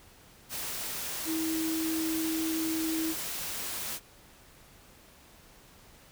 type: tone in noise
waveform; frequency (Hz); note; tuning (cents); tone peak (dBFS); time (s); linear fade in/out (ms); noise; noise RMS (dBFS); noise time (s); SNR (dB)
sine; 321.5; E4; -43; -29; 1.25-3.15; 50; white; -36; 0.49-4; +4
effects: pink hiss -56 dBFS RMS until 6.11 s